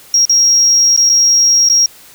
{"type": "tone with dropouts", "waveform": "triangle", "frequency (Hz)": 5610, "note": "F8", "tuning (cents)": 7, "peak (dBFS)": -4, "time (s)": [0.14, 1.86], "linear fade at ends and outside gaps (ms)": 2, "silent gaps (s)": [[0.253, 0.295], [0.964, 0.975], [1.093, 1.097], [1.689, 1.698]], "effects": ["tanh soft clip ceiling -3 dBFS", "white hiss -40 dBFS RMS until 2.14 s"]}